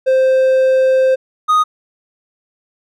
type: tone pair in turn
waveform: triangle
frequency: 523 / 1243.9 Hz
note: C5 / D#6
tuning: -1 / -1 cents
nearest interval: octave + minor third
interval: 1500 cents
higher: second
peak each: -7 dBFS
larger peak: neither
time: 0.06-1.16 / 1.48-1.64 s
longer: first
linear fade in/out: 20 ms
effects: none